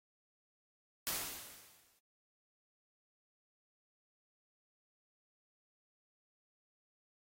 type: noise with exponential decay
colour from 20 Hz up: white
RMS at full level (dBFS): -35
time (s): 1.07-1.99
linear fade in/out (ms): 0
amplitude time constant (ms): 200
effects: AAC 48 kbps